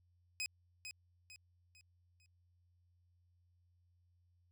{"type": "tone with echo", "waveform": "20% pulse", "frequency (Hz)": 2522, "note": "D#7", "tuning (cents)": 23, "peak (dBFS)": -33, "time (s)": [0.4, 0.46], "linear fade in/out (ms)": 0, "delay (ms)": 450, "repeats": 4, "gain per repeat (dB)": -8, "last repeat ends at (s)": 2.26, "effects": ["added 88 Hz sine -70 dBFS peak until 4.51 s"]}